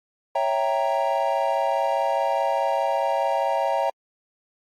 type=chord; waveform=triangle; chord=C# diminished seventh; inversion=none; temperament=equal; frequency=554.4 / 659.3 / 784 / 932.3 Hz; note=C#5 / E5 / G5 / Bb5; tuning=0 / 0 / 0 / 0 cents; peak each=-24 dBFS; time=0.35-3.9 s; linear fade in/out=5 ms; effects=AAC 48 kbps